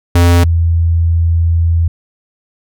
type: tone pair in turn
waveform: square / sine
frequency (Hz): 86.6 / 83.54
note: F2 / E2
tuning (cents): -14 / +24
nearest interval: minor second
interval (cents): 62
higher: first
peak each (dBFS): -6 / -8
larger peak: first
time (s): 0.15-0.44 / 0.44-1.88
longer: second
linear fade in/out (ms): 5
effects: none